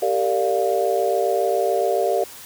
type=chord; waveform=sine; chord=G minor seventh; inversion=none; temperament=equal with one note detuned; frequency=392 / 459.2 / 587.3 / 698.5 Hz; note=G4 / Bb4 / D5 / F5; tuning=0 / -26 / 0 / 0 cents; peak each=-23 dBFS; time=0.02-2.24 s; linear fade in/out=5 ms; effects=white hiss -40 dBFS RMS until 2.45 s